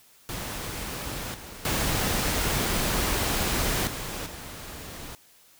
pink noise with level steps, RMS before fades -34 / -42 / -26 / -34 / -40 dBFS, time 0.29-5.15 s, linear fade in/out 0 ms, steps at 1.34 / 1.65 / 3.87 / 4.26 s, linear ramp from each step 2 ms, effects white hiss -57 dBFS RMS until 5.59 s

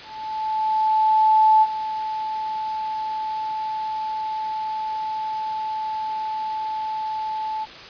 sine tone with ADSR envelope, 870 Hz, A5, 20 cents flat, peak -11 dBFS, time 0.02-7.66 s, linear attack 1600 ms, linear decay 42 ms, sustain -13 dB, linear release 30 ms, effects white hiss -39 dBFS RMS until 7.89 s + resampled to 11025 Hz

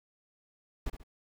brown noise with echo, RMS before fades -33 dBFS, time 0.86-0.9 s, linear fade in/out 5 ms, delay 68 ms, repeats 2, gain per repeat -9 dB, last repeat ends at 1.036 s, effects none

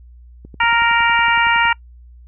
click train, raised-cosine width 3 ms, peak -24 dBFS, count 14, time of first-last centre 0.45-1.654 s, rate 10.8 Hz
harmonic tone, 466.2 Hz, A#4, in tune, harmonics 2 / 3 / 4 / 5 / 6, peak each -16 / -18 / -19 / -20 / -22 dBFS, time 0.6-1.73 s, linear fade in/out 5 ms
effects noise-tail reverb RT60 0.1 s tail -26 dB re dry + added 60 Hz sine -39 dBFS peak until 2.27 s

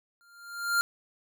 square tone with exponential growth, 1396.9 Hz, F6, in tune, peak -21 dBFS, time 0.21-0.81 s, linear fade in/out 0 ms, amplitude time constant 130 ms, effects none

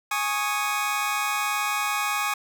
25% pulse chord, Ab suspended fourth, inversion none, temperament just, 830.6 / 1107.5 / 1245.9 Hz, Ab5 / Db6 / Eb6, 0 / -2 / +2 cents, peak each -25 dBFS, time 0.11-2.34 s, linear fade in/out 5 ms, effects none

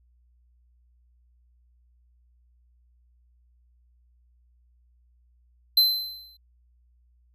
square tone with exponential decay, 4074 Hz, C8, 47 cents flat, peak -14 dBFS, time 5.77-6.37 s, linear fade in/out 5 ms, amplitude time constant 130 ms, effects added 60 Hz sine -59 dBFS peak until 7.34 s

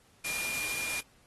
sine tone in noise, 2409 Hz, D7, 43 cents sharp, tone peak -34 dBFS, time 0.24-1.01 s, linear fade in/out 10 ms, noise white, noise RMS -36 dBFS, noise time 0.24-1.01 s, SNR -1 dB, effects pink hiss -64 dBFS RMS until 1.26 s + AAC 32 kbps

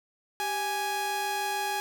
sawtooth tone pair together, 392 / 830.6 Hz, G4 / G#5, 0 / 0 cents, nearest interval octave + minor second, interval 1300 cents, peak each -33 / -25 dBFS, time 0.4-1.8 s, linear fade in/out 0 ms, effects 10-bit

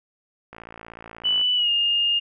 click train, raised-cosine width 0.5 ms, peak -24 dBFS, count 51, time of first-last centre 0.53-1.413 s, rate 56.6 Hz
sine tone with pitch glide, 2977 to 2829 Hz, F#7 to F7, +10 to +22 cents, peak -18 dBFS, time 1.24-2.2 s, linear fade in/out 20 ms, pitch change -88 cents, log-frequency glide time 1.55-1.7 s
effects none

